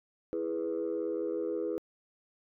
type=chord; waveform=sine; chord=E major; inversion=none; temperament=equal; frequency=329.6 / 415.3 / 493.9 Hz; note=E4 / G#4 / B4; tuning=0 / 0 / 0 cents; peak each=-34 dBFS; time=0.33-1.78 s; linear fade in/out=0 ms; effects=tanh soft clip ceiling -25 dBFS